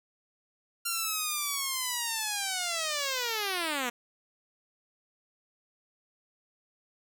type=linear sweep; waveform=5% pulse; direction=down; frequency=1390 to 233.1 Hz; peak=-18 dBFS; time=0.85-3.9 s; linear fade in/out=10 ms; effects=none